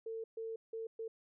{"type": "tone bursts at uneven times", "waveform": "sine", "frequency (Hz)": 450, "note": "A4", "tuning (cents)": 39, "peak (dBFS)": -39, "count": 4, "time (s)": [[0.06, 0.24], [0.37, 0.56], [0.73, 0.87], [0.99, 1.08]], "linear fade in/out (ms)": 5, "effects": []}